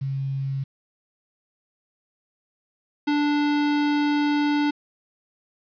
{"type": "tone pair in turn", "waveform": ["sine", "square"], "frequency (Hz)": [136.1, 293.2], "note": ["C#3", "D4"], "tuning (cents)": [-31, -3], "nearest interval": "octave + minor second", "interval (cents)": 1328, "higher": "second", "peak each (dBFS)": [-24, -20], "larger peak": "second", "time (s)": [[0.01, 0.64], [3.07, 4.71]], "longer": "second", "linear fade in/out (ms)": 10, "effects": ["resampled to 11025 Hz", "9-bit"]}